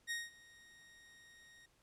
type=tone with ADSR envelope; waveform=sawtooth; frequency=1868 Hz; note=A#6; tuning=3 cents sharp; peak=-33 dBFS; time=0.07-1.66 s; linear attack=39 ms; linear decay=190 ms; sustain=-23 dB; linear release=6 ms; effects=pink hiss -73 dBFS RMS until 1.82 s + low-pass 11000 Hz 12 dB/octave